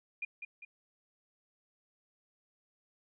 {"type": "tone with echo", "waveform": "sine", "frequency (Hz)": 2426, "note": "D#7", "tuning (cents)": -44, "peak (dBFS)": -34, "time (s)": [0.22, 0.25], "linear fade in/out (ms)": 5, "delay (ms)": 200, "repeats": 2, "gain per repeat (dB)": -6, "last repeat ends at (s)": 0.65, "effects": []}